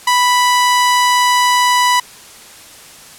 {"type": "tone", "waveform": "sawtooth", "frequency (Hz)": 987.8, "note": "B5", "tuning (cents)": 0, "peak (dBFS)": -6, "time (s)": [0.07, 2], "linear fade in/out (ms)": 5, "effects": ["white hiss -38 dBFS RMS until 3.18 s", "low-pass 11000 Hz 12 dB/octave"]}